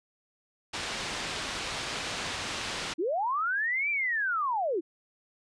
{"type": "low-pass noise", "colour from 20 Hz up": "white", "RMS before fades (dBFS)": -35, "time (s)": [0.73, 2.94], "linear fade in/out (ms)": 10, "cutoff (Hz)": 4100, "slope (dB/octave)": 12}
{"type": "linear two-way sweep", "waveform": "sine", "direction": "up then down", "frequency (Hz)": [288.2, 2384, 300], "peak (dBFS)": -26, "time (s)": [2.98, 4.81], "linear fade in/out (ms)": 20, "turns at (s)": 3.9}
{"effects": ["resampled to 22050 Hz"]}